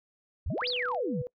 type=exponential two-way sweep; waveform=sine; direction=up then down; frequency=54.3 to 5020 to 123.3 Hz; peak=-29 dBFS; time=0.46-1.22 s; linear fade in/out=5 ms; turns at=0.68 s
type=tone with exponential decay; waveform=sine; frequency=631 Hz; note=D#5; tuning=24 cents sharp; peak=-35 dBFS; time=0.5-0.72 s; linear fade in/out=5 ms; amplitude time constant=47 ms
type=click train; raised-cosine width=0.3 ms; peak=-34 dBFS; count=13; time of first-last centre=0.58-0.947 s; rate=32.7 Hz
type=tone; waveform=sine; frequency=493.9 Hz; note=B4; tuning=in tune; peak=-34 dBFS; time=0.62-1.27 s; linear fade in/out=0 ms
effects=noise-tail reverb RT60 0.1 s tail -23 dB re dry